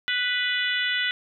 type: harmonic tone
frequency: 493.9 Hz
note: B4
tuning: in tune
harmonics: 3 / 4 / 5 / 6 / 7 / 8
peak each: -28 / -27 / -35 / -29 / -30 / -40 dBFS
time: 0.08-1.11 s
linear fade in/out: 0 ms
effects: none